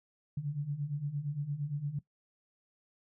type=beating tone pair; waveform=sine; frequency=139.3 / 148 Hz; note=C#3 / D3; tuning=+9 / +14 cents; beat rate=8.7 Hz; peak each=-38 / -34 dBFS; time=0.37-1.99 s; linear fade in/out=5 ms; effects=noise-tail reverb RT60 0.1 s tail -18 dB re dry